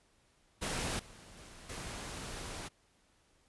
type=noise with level steps; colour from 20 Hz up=pink; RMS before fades=-36 / -55 / -53 / -43 dBFS; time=0.61-2.69 s; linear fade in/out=20 ms; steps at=0.99 / 1.37 / 1.69 s; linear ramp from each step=5 ms; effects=pink hiss -70 dBFS RMS until 3.48 s + resampled to 24000 Hz